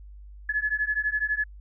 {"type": "beating tone pair", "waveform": "sine", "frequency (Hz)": [1703, 1715], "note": ["G#6", "A6"], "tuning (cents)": [43, -45], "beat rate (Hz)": 12, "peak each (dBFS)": -27, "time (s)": [0.49, 1.44], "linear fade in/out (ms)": 5, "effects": ["added 50 Hz sine -42 dBFS peak until 1.6 s"]}